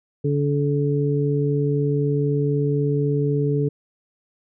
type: harmonic tone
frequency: 143.9 Hz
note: D3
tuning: 35 cents flat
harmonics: 1 / 2 / 3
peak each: -20 / -26 / -23 dBFS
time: 0.24-3.69 s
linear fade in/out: 10 ms
effects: none